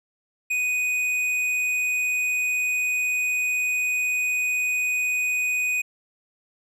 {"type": "tone with tanh clipping", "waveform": "sine", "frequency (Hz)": 2489, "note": "D#7", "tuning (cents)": 0, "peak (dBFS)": -23, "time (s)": [0.5, 5.82], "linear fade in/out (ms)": 10, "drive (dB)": 10, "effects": []}